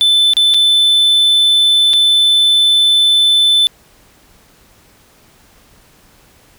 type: tone with dropouts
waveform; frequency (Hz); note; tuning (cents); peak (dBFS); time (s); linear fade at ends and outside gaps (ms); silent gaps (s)
triangle; 3520; A7; 0; -6; 0.01-3.67; 0; 0.335-0.368 / 0.539-0.544 / 1.933-1.937
effects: pink hiss -48 dBFS RMS until 6.58 s